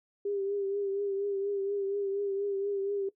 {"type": "tone with vibrato", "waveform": "sine", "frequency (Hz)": 398.3, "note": "G4", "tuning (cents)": 28, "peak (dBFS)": -29, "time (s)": [0.25, 3.09], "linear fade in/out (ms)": 5, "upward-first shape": "triangle", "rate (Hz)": 4.2, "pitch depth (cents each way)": 47, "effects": ["noise-tail reverb RT60 0.1 s tail -17 dB re dry"]}